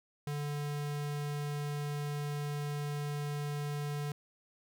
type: tone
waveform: square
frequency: 146.1 Hz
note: D3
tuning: 9 cents flat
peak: -35 dBFS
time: 0.27-4.12 s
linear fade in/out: 2 ms
effects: none